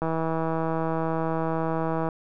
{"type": "click train", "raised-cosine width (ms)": 1, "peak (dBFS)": -14, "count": 336, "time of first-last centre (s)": [0.02, 2.088], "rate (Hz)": 162, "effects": []}